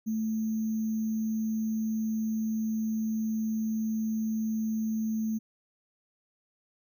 sine tone with sample-and-hold, 219.6 Hz, A3, 3 cents flat, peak -27 dBFS, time 0.06-5.39 s, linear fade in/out 20 ms, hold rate 6300 Hz, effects none

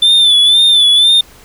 triangle tone with vibrato, 3520 Hz, A7, in tune, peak -4 dBFS, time 0.02-1.21 s, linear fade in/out 5 ms, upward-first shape sine, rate 2 Hz, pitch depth 62 cents each way, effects pink hiss -41 dBFS RMS until 1.44 s

